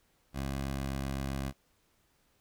15% pulse tone with pitch glide, 68.1 to 67.71 Hz, C#2 to C#2, -30 to -40 cents, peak -27 dBFS, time 0.33-1.53 s, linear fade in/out 50 ms, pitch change -10 cents, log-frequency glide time 0.73-0.88 s, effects pink hiss -71 dBFS RMS until 2.4 s

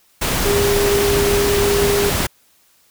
sine tone in noise, 404.5 Hz, G#4, 46 cents flat, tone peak -15 dBFS, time 0.45-2.1 s, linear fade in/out 10 ms, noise pink, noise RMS -19 dBFS, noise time 0.21-2.27 s, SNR +1 dB, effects white hiss -56 dBFS RMS until 2.9 s

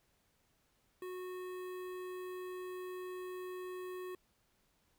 square tone with notch filter, 366.3 Hz, F#4, 17 cents flat, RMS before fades -44 dBFS, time 1.02-4.15 s, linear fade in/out 2 ms, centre 5500 Hz, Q 0.68, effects pink hiss -75 dBFS RMS until 4.98 s

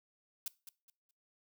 blue noise with echo, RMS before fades -38 dBFS, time 0.46-0.48 s, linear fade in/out 2 ms, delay 210 ms, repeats 3, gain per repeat -12 dB, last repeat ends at 1.11 s, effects noise-tail reverb RT60 0.3 s tail -21 dB re dry

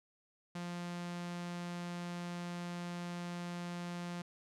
sawtooth tone with notch filter, 174.61 Hz, F3, in tune, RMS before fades -42 dBFS, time 0.55-4.22 s, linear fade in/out 5 ms, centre 410 Hz, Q 1.9, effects low-pass 8000 Hz 12 dB/octave

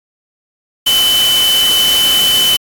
sine tone in noise, 3028 Hz, F#7, 39 cents sharp, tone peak -9 dBFS, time 0.86-2.57 s, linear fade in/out 10 ms, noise white, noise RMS -17 dBFS, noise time 0.86-2.57 s, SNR +5 dB, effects AAC 64 kbps

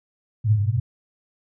white band-pass noise, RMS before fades -20 dBFS, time 0.44-0.8 s, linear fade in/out 10 ms, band 100 to 120 Hz, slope 96 dB/octave, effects none

